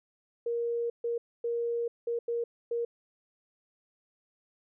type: tone bursts at uneven times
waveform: sine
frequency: 470 Hz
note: A#4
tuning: 14 cents sharp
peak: -28 dBFS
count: 6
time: 0.46-0.9 / 1.04-1.18 / 1.44-1.88 / 2.07-2.19 / 2.28-2.44 / 2.71-2.85 s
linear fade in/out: 5 ms
effects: none